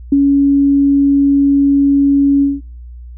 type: tone with ADSR envelope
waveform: sine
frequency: 280 Hz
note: C#4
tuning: 18 cents sharp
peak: -5 dBFS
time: 0.12-2.61 s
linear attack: 5 ms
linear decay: 35 ms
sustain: -2 dB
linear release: 190 ms
effects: noise-tail reverb RT60 0.4 s tail -23 dB re dry + added 60 Hz sine -29 dBFS peak until 3.17 s